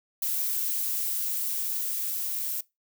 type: noise with level ramp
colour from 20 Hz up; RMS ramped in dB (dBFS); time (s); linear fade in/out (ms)
violet; -28 to -31; 0.22-2.61; 5
effects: noise-tail reverb RT60 0.2 s tail -21 dB re dry